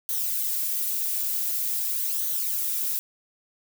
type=noise with flanger; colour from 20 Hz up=violet; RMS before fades=-27 dBFS; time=0.09-2.99 s; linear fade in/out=0 ms; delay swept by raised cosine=0.39 to 3.79 ms; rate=0.46 Hz; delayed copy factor=-0.5; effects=none